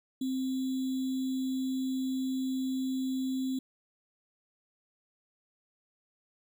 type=tone with sample-and-hold; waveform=sine; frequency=261.6 Hz; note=C4; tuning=in tune; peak=-29 dBFS; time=0.21-3.59 s; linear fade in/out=5 ms; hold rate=3675 Hz; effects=none